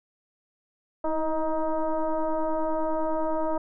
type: tone with frequency modulation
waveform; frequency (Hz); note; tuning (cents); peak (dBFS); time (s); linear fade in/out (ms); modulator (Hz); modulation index
sine; 311.1; D#4; 0; -23; 1.04-3.58; 5; 316; 2.2
effects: none